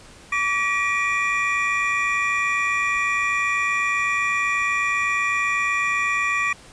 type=tone cluster; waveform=triangle; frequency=1150 / 1914 / 2303 / 2411 Hz; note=D6 / A#6 / D7 / D7; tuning=-37 / +45 / -34 / +45 cents; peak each=-23 / -23 / -29 / -22 dBFS; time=0.32-6.53 s; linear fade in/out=5 ms; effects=pink hiss -46 dBFS RMS until 6.72 s + resampled to 22050 Hz